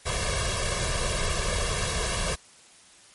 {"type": "noise with comb filter", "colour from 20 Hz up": "pink", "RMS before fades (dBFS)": -27, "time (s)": [0.05, 2.36], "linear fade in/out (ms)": 20, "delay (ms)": 1.8, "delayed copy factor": 0.9, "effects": ["white hiss -53 dBFS RMS until 3.14 s", "MP3 48 kbps"]}